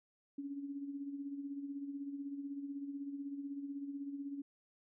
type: tone with tremolo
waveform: sine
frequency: 280.9 Hz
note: C#4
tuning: 23 cents sharp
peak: -38 dBFS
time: 0.38-4.42 s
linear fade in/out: 5 ms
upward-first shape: sine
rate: 16 Hz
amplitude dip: 55%
effects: none